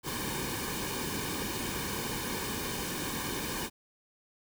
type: noise with comb filter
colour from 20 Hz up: pink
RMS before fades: -35 dBFS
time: 0.03-3.7 s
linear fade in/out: 50 ms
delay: 1.5 ms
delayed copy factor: -0.7
effects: none